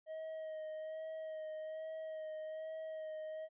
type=tone with vibrato; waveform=triangle; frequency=630 Hz; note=D#5; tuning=21 cents sharp; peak=-40 dBFS; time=0.06-3.49 s; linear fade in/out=50 ms; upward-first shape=sine; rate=1.2 Hz; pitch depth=19 cents each way; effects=resampled to 8000 Hz